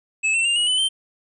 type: tone with pitch steps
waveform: square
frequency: 2600 / 2696 / 2796 / 2900 / 3007 / 3119 Hz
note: E7 / E7 / F7 / F#7 / F#7 / G7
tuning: -24 / +38 / +1 / -35 / +27 / -9 cents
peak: -18 dBFS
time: 0.23-0.89 s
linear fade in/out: 20 ms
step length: 110 ms
effects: resampled to 24000 Hz